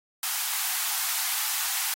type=high-pass noise; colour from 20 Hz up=white; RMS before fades=-28 dBFS; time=0.23-1.94 s; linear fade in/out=2 ms; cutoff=720 Hz; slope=96 dB/octave; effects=AAC 48 kbps